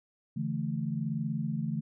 sine chord, D suspended second, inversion none, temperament equal with one note detuned, 143.73 / 164.81 / 220 Hz, D3 / E3 / A3, -37 / 0 / 0 cents, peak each -34 dBFS, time 0.36-1.81 s, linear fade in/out 10 ms, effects none

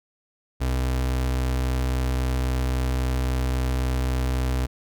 35% pulse tone, 63.7 Hz, C2, 46 cents flat, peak -20 dBFS, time 0.6-4.67 s, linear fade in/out 20 ms, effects none

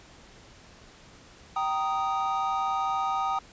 triangle chord, Eb major, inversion first, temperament just, 777.8 / 933.4 / 1244.5 Hz, G5 / Bb5 / Eb6, -14 / +2 / 0 cents, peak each -27 / -31 / -27 dBFS, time 1.56-3.39 s, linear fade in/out 5 ms, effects pink hiss -52 dBFS RMS until 3.52 s + resampled to 16000 Hz

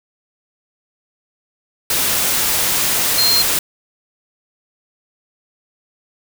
sine tone in noise, 4186 Hz, C8, in tune, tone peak -13 dBFS, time 3.18-3.42 s, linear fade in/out 2 ms, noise white, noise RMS -17 dBFS, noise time 1.9-3.59 s, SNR +1 dB, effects none

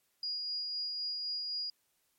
sine tone with tremolo, 4870 Hz, D#8, 38 cents flat, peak -33 dBFS, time 0.23-1.7 s, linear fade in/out 2 ms, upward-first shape sine, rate 3.9 Hz, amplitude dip 25%, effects white hiss -75 dBFS RMS until 2.18 s + MP3 64 kbps

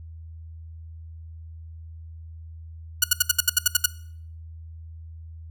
5% pulse tone bursts, 1457 Hz, F#6, 27 cents flat, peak -3 dBFS, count 10, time 3.02-3.86 s, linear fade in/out 5 ms, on 21 ms, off 70 ms, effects noise-tail reverb RT60 0.6 s tail -20 dB re dry + added 81 Hz sine -38 dBFS peak until 5.5 s

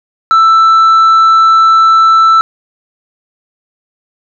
sine tone with tanh clipping, 1325 Hz, E6, 9 cents sharp, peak -4 dBFS, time 0.31-2.41 s, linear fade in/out 0 ms, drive 3 dB, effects none

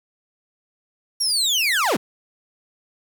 30% pulse linear sweep, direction down, 5670 to 132.7 Hz, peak -15 dBFS, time 1.2-1.97 s, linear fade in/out 10 ms, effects 8-bit

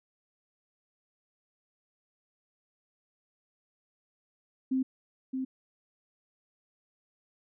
sine tone with echo, 261.6 Hz, C4, in tune, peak -25 dBFS, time 4.71-4.83 s, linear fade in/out 10 ms, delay 620 ms, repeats 1, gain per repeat -5 dB, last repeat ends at 5.45 s, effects none

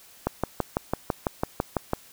click train, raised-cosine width 1 ms, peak -9 dBFS, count 11, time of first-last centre 0.27-1.934 s, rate 6.01 Hz, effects white hiss -52 dBFS RMS until 2.12 s

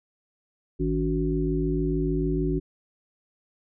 harmonic tone with a mistuned harmonic, 52.8 Hz, G#1, 29 cents sharp, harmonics 1 / 3 / 5 / 7, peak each -28 / -28 / -28 / -28 dBFS, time 0.79-2.6 s, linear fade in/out 20 ms, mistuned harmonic 5, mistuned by +120 cents, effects none

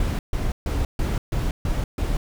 brown noise bursts, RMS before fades -23 dBFS, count 7, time 0-2.17 s, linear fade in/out 2 ms, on 190 ms, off 140 ms, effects none

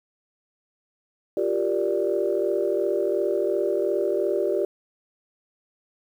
sine chord, G minor seventh, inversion third, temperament equal, 349.2 / 392 / 466.2 / 587.3 Hz, F4 / G4 / Bb4 / D5, 0 / 0 / 0 / 0 cents, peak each -27 / -24 / -29 / -26 dBFS, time 1.37-4.65 s, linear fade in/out 2 ms, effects tanh soft clip ceiling -11 dBFS + 9-bit

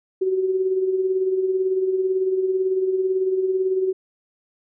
sine tone with tremolo, 376.7 Hz, F#4, 31 cents sharp, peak -16 dBFS, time 0.21-3.93 s, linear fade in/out 10 ms, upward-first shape sine, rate 18 Hz, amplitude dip 50%, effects none

